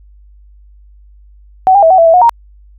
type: tone with pitch steps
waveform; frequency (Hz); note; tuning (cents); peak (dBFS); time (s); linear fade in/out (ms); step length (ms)
sine; 753 / 803 / 651 / 752 / 665 / 656 / 725 / 934; F#5 / G5 / E5 / F#5 / E5 / E5 / F#5 / A#5; +30 / +41 / -22 / +28 / +15 / -9 / -35 / +3; -3; 1.67-2.294; 0; 78
effects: added 50 Hz sine -38 dBFS peak until 2.78 s